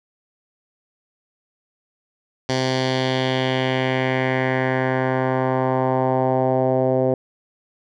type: tone with low-pass filter sweep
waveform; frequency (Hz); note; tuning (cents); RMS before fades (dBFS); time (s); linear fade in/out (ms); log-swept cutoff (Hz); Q
10% pulse; 130; C3; -11; -20; 2.49-7.14; 2; 5100 to 550; 2.2
effects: none